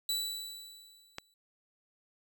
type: tone with exponential decay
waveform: sawtooth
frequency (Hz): 3951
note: B7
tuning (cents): 0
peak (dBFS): -26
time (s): 0.09-1.34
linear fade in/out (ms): 2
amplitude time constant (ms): 270
type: click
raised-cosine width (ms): 0.2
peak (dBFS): -20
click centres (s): 1.184
effects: none